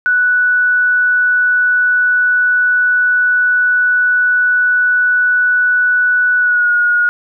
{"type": "tone with pitch glide", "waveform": "sine", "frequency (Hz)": [1480, 1443.7], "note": ["F#6", "F#6"], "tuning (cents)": [0, -43], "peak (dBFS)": -9, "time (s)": [0.06, 7.09], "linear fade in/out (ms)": 0, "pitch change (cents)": -43, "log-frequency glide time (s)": [6.38, 6.71], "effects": []}